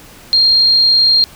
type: tone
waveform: sine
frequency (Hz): 4213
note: C8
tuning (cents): +11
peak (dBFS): -7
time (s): 0.33-1.24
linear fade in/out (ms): 0
effects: pink hiss -39 dBFS RMS until 1.35 s